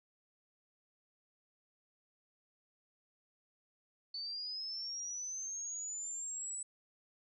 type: linear sweep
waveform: sine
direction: up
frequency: 4473 to 7970 Hz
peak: -39 dBFS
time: 4.14-6.63 s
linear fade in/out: 5 ms
effects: none